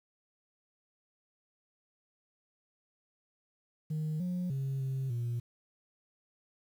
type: tone with pitch steps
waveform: sine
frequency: 155 / 179.7 / 135.5 / 133.2 / 119.2 Hz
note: D#3 / F3 / C#3 / C3 / A#2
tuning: -6 / +50 / -39 / +31 / +39 cents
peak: -29 dBFS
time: 3.9-5.4 s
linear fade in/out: 10 ms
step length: 300 ms
effects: tanh soft clip ceiling -30 dBFS + 10-bit